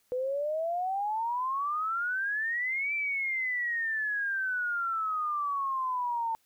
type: exponential two-way sweep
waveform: sine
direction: up then down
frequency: 493.9 to 2349 to 897 Hz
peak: -28 dBFS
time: 0.12-6.35 s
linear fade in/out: 0 ms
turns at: 2.94 s
effects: white hiss -70 dBFS RMS until 6.45 s